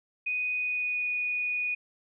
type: tone with pitch glide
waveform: sine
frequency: 2489 to 2468 Hz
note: D#7 to D#7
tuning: 0 to -15 cents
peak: -27 dBFS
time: 0.26-1.75 s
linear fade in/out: 10 ms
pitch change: -15 cents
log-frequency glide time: 0.55-1.09 s
effects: none